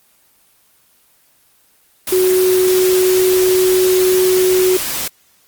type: tone in noise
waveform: sine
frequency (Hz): 370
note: F#4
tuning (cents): 0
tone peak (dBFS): -10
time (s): 2.12-4.77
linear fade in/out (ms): 5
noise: white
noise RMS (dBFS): -21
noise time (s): 2.07-5.08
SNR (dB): +8
effects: white hiss -54 dBFS RMS until 5.47 s + Opus 24 kbps